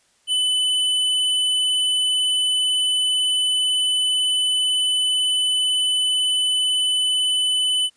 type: tone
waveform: square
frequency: 3006 Hz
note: F#7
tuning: 27 cents sharp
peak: -18 dBFS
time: 0.27-7.9 s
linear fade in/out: 50 ms
effects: white hiss -61 dBFS RMS until 7.96 s + resampled to 22050 Hz